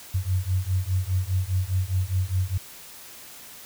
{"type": "beating tone pair", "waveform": "sine", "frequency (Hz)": [90.7, 95.6], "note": ["F#2", "G2"], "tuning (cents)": [-34, -43], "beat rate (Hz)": 4.9, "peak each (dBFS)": -25, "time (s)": [0.14, 2.58], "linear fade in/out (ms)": 10, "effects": ["white hiss -44 dBFS RMS until 3.65 s"]}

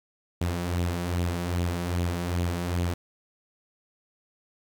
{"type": "tone with flanger", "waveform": "sawtooth", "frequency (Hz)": 87.31, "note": "F2", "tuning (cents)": 0, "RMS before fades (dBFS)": -28, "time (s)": [0.41, 2.94], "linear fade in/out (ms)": 5, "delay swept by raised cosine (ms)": [0.28, 5.38], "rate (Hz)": 2.5, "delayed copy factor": 0.5, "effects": ["10-bit"]}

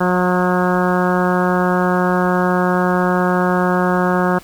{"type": "harmonic tone with a mistuned harmonic", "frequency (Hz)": 180.6, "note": "F#3", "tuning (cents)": -42, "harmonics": [1, 2, 3, 4, 5, 6, 7, 8, 9], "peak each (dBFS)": [-17, -20, -22, -23, -24, -25, -25, -26, -27], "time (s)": [0, 4.39], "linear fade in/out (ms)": 10, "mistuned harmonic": 5, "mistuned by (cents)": 18, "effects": ["pink hiss -42 dBFS RMS until 4.43 s"]}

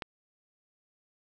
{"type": "click", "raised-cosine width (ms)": 0.3, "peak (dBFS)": -19, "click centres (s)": 0.022, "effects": []}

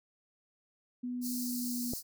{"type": "tone with pitch glide", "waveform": "sine", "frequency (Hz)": [246.9, 243.5], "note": ["B3", "B3"], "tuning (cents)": [0, -24], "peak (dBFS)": -34, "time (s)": [1.03, 1.93], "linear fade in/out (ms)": 10, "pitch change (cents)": -24, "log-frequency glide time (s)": [1.38, 1.77]}
{"type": "high-pass noise", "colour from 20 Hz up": "white", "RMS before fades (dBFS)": -40, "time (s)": [1.21, 2.03], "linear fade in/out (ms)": 50, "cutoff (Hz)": 4200, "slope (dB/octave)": 96}
{"type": "click", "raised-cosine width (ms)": 2, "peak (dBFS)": -24, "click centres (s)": 1.935}
{"effects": []}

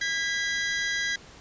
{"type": "tone pair together", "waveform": "sawtooth", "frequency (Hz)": [1633.5, 1975.5], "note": ["G#6", "B6"], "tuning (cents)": [-29, 0], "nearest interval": "minor third", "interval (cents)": 329, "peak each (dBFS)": -25, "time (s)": [0.01, 1.16], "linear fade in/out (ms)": 5, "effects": ["pink hiss -49 dBFS RMS until 1.4 s", "resampled to 16000 Hz"]}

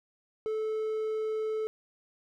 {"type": "tone", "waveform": "triangle", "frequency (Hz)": 435.8, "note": "A4", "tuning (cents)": -17, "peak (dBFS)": -27, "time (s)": [0.46, 1.67], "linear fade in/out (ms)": 0, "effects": []}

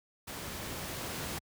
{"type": "noise with level ramp", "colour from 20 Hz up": "pink", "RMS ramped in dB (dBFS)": [-41, -37], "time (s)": [0.27, 1.39], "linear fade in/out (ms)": 10, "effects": ["high-pass 60 Hz 12 dB/octave"]}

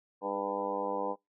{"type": "harmonic tone with a mistuned harmonic", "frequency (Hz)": 99.6, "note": "G2", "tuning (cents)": 28, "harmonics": [2, 3, 4, 5, 6, 7, 8, 9, 10], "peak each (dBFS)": [-45, -41, -43, -35, -41, -46, -39, -39, -39], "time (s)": [0.21, 1.16], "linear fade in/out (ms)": 50, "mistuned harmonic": 4, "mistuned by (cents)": 38, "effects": ["noise-tail reverb RT60 0.2 s tail -26 dB re dry"]}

